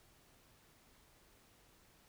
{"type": "silence", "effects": ["pink hiss -67 dBFS RMS until 2.08 s"]}